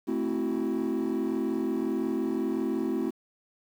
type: chord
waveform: triangle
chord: F# half-diminished seventh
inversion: first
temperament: equal with one note detuned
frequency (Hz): 220 / 261.6 / 329.6 / 375.2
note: A3 / C4 / E4 / F#4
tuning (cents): 0 / 0 / 0 / +24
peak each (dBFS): -30 / -28 / -28 / -30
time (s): 0.07-3.11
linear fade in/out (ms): 20
effects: tanh soft clip ceiling -20 dBFS + 9-bit